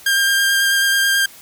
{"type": "tone with vibrato", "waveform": "sawtooth", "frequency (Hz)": 1600, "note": "G6", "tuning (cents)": 35, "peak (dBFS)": -10, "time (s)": [0.06, 1.26], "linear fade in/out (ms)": 5, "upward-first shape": "square", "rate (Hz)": 9.2, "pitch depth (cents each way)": 10, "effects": ["white hiss -42 dBFS RMS until 1.41 s"]}